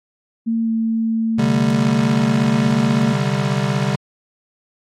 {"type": "tone with pitch glide", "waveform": "sine", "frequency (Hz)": [227.4, 224.8], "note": ["A#3", "A3"], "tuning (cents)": [-43, 37], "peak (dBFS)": -16, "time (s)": [0.46, 3.14], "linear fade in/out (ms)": 20, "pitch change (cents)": -20, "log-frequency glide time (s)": [0.62, 0.71]}
{"type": "chord", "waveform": "square", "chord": "C suspended second", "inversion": "none", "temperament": "just", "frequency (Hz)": [130.81, 147.16, 196.22], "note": ["C3", "D3", "G3"], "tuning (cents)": [0, 4, 2], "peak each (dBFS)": -22, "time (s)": [1.38, 3.96], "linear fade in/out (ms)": 10}
{"effects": ["low-pass 7000 Hz 12 dB/octave", "AAC 48 kbps"]}